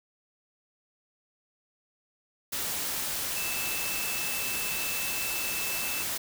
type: tone in noise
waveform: sine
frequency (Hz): 2637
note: E7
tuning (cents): 0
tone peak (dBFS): -35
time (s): 3.36-6.03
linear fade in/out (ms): 10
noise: white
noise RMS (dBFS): -32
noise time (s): 2.52-6.18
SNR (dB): -6
effects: none